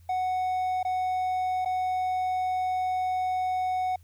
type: tone with dropouts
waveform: triangle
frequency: 740 Hz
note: F#5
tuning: in tune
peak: -23 dBFS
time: 0.09-3.96 s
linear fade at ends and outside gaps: 5 ms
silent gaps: 0.83-0.849 / 1.649-1.657 s
effects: added 86 Hz sine -51 dBFS peak until 4.03 s + white hiss -67 dBFS RMS until 4.03 s